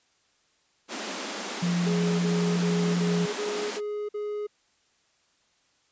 pink high-pass noise, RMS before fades -34 dBFS, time 0.88-3.81 s, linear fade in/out 50 ms, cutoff 190 Hz, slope 96 dB/octave
sine tone, 174.61 Hz, F3, in tune, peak -23 dBFS, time 1.62-3.26 s, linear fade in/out 10 ms
triangle tone bursts, 417.4 Hz, G#4, 9 cents sharp, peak -27 dBFS, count 7, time 1.86-4.47 s, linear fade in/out 10 ms, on 330 ms, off 50 ms
effects white hiss -67 dBFS RMS until 5.91 s + resampled to 16000 Hz

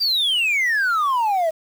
sine exponential sweep, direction down, 4803 to 622.3 Hz, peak -14 dBFS, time 0-1.51 s, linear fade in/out 20 ms, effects tanh soft clip ceiling -16 dBFS + 7-bit

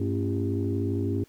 sine tone cluster, 98.8 / 224.6 / 277 / 342.2 / 399.7 Hz, G2 / A3 / C#4 / F4 / G4, +14 / +36 / -1 / -35 / +34 cents, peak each -27 / -34 / -30 / -33 / -33 dBFS, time 0-1.24 s, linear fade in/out 5 ms, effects tanh soft clip ceiling -15 dBFS + pink hiss -60 dBFS RMS until 1.28 s

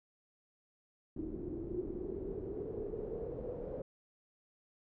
pink noise with low-pass filter sweep, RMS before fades -41 dBFS, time 1.16-3.82 s, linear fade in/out 5 ms, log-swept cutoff 320 to 510 Hz, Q 9.1, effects none

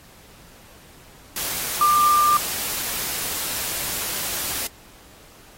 sine tone in noise, 1192 Hz, D6, 25 cents sharp, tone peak -14 dBFS, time 1.81-2.37 s, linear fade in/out 2 ms, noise white, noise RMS -27 dBFS, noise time 1.36-4.67 s, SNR +10 dB, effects pink hiss -49 dBFS RMS until 5.57 s + AAC 48 kbps

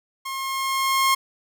sawtooth tone with level ramp, 1073 Hz, C6, 43 cents sharp, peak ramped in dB -25 to -12 dBFS, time 0.25-1.15 s, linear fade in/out 10 ms, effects none

